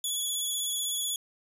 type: tone with vibrato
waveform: 15% pulse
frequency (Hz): 3395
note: G#7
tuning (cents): +37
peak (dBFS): -22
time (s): 0.04-1.16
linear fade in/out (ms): 2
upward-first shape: square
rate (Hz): 16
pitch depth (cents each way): 21
effects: resampled to 32000 Hz